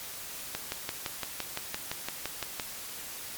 click train, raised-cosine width 0.2 ms, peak -14 dBFS, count 13, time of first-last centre 0.55-2.598 s, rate 5.86 Hz, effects white hiss -41 dBFS RMS until 3.37 s + MP3 96 kbps

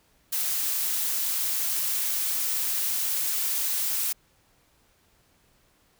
blue noise, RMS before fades -27 dBFS, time 0.32-4.13 s, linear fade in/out 10 ms, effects pink hiss -64 dBFS RMS until 5.99 s

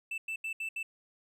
triangle tone bursts at uneven times, 2651 Hz, E7, 9 cents sharp, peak -32 dBFS, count 5, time 0.11-0.18 / 0.28-0.36 / 0.44-0.53 / 0.6-0.69 / 0.76-0.83 s, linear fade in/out 5 ms, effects none

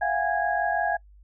sine tone cluster, 680 / 726 / 816 / 1652 Hz, F5 / F#5 / G#5 / G#6, -46 / -33 / -31 / -10 cents, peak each -28 dBFS, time 0.01-0.97 s, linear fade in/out 10 ms, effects noise-tail reverb RT60 0.1 s tail -24 dB re dry + added 50 Hz sine -49 dBFS peak until 1.23 s

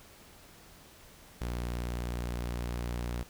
sawtooth tone, 59.7 Hz, A#1, 42 cents sharp, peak -29 dBFS, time 1.41-3.23 s, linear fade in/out 5 ms, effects pink hiss -55 dBFS RMS until 3.29 s

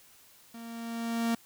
45% pulse tone with level ramp, 231 Hz, A#3, 16 cents flat, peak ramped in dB -43 to -25 dBFS, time 0.54-1.35 s, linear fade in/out 5 ms, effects white hiss -58 dBFS RMS until 1.45 s

